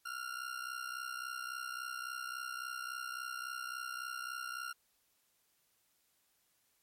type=ring-modulated tone; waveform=40% pulse; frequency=1396.9 Hz; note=F6; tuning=in tune; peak=-36 dBFS; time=0.05-4.73 s; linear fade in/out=10 ms; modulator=31.8 Hz; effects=white hiss -75 dBFS RMS until 6.82 s + MP3 64 kbps